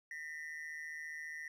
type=ring-modulated tone; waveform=triangle; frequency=1900 Hz; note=A#6; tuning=33 cents sharp; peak=-38 dBFS; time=0.11-1.48 s; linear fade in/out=2 ms; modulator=77.4 Hz; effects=none